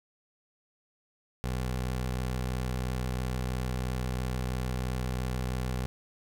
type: tone with vibrato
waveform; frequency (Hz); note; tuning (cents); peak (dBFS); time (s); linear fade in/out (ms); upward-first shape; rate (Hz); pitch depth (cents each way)
20% pulse; 63; B1; +35; -25; 1.44-5.86; 0; sine; 6.9; 13
effects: none